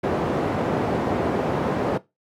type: band-pass noise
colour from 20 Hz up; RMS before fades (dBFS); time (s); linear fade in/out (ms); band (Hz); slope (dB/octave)
white; -23; 0.03-1.98; 10; 110 to 580; 12
effects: noise-tail reverb RT60 0.2 s tail -18 dB re dry + MP3 96 kbps